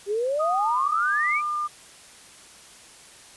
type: exponential sweep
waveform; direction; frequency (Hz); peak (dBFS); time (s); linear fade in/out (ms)
sine; up; 390 to 2415; -22; 0.06-1.42; 50
type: tone with pitch glide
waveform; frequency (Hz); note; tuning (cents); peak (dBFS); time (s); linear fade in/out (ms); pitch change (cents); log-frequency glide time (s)
sine; 1242 to 1202.5; D#6 to D6; -3 to +41; -24; 0.39-1.68; 20; -56; 0.5-0.87
effects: white hiss -48 dBFS RMS until 3.36 s + resampled to 24000 Hz